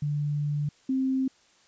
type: tone pair in turn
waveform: sine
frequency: 146.83 / 263.4 Hz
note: D3 / C4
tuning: 0 / +12 cents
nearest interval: minor seventh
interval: 1012 cents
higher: second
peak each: -25 / -23 dBFS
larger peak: second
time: 0.02-0.69 / 0.89-1.28 s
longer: first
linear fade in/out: 5 ms
effects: white hiss -61 dBFS RMS until 1.67 s + resampled to 16000 Hz